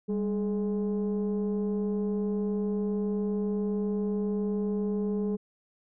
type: tone pair together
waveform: sine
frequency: 199.3 / 422.3 Hz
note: G3 / G#4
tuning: +29 / +29 cents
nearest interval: octave + minor second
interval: 1300 cents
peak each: -26 / -29 dBFS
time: 0.08-5.37 s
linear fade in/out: 20 ms
effects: tanh soft clip ceiling -23 dBFS